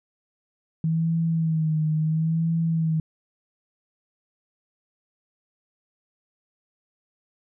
sine tone with vibrato, 160 Hz, D#3, 49 cents sharp, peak -20 dBFS, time 0.84-3 s, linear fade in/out 2 ms, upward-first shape sine, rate 0.73 Hz, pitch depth 54 cents each way, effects none

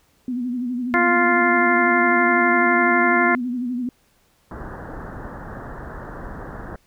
sine tone with vibrato, 246.9 Hz, B3, in tune, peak -22 dBFS, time 0.28-3.89 s, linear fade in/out 2 ms, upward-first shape sine, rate 12 Hz, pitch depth 67 cents each way
harmonic tone, 349.2 Hz, F4, in tune, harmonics 1 / 2 / 3 / 4 / 5 / 6, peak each -22 / -22 / -22 / -22 / -22 / -22 dBFS, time 0.94-3.35 s, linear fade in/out 0 ms
pink low-pass noise, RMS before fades -34 dBFS, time 4.51-6.76 s, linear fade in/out 2 ms, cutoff 1800 Hz, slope 96 dB/octave
effects pink hiss -61 dBFS RMS until 6.86 s

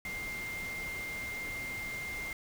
sine tone in noise, 2100 Hz, C7, 6 cents sharp, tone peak -37 dBFS, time 0.05-2.33 s, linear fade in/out 2 ms, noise pink, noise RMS -45 dBFS, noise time 0.05-2.33 s, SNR +5 dB, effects none

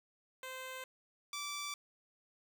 10% pulse tone pair in turn, 518 / 1162.9 Hz, C5 / D6, -17 / -17 cents, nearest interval octave + major second, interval 1400 cents, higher second, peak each -35 / -31 dBFS, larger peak second, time 0.43-0.84 / 1.33-1.74 s, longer neither, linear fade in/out 2 ms, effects none

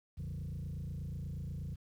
sine tone with frequency modulation, 113 Hz, A2, 47 cents sharp, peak -36 dBFS, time 0.17-1.76 s, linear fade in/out 20 ms, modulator 28.3 Hz, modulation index 2, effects tanh soft clip ceiling -36 dBFS + 11-bit

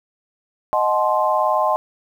sine chord, D# diminished seventh, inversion none, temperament equal with one note detuned, 622.3 / 740 / 860.4 / 1046.5 Hz, D#5 / F#5 / A5 / C6, 0 / 0 / -39 / 0 cents, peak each -20 / -23 / -21 / -20 dBFS, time 0.73-1.76 s, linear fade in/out 0 ms, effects 8-bit

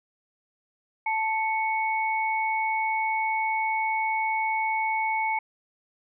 sine tone pair together, 880 / 2215 Hz, A5 / C#7, 0 / -2 cents, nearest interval octave + major third, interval 1598 cents, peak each -25 / -28 dBFS, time 1.06-5.39 s, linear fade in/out 5 ms, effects none

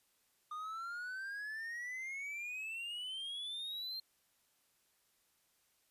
triangle exponential sweep, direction up, 1213 to 4200 Hz, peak -39 dBFS, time 0.51-4 s, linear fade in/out 5 ms, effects white hiss -75 dBFS RMS until 5.9 s + resampled to 32000 Hz

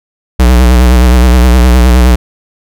square tone with vibrato, 61.74 Hz, B1, in tune, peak -3 dBFS, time 0.39-2.16 s, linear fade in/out 10 ms, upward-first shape sine, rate 9.6 Hz, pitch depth 74 cents each way, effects none

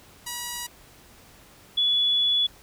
5% pulse / sine tone pair in turn, 965 / 3416 Hz, B5 / G#7, -40 / +48 cents, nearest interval octave + minor seventh, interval 2188 cents, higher second, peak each -19 dBFS, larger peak neither, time 0.26-0.67 / 1.77-2.47 s, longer second, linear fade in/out 10 ms, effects pink hiss -52 dBFS RMS until 2.62 s

